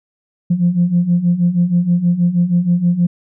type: beating tone pair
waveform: sine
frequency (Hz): 171 / 177.3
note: F3 / F3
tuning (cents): -36 / +26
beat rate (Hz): 6.3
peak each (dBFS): -16 / -12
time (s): 0.5-3.07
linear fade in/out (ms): 10
effects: tanh soft clip ceiling -5 dBFS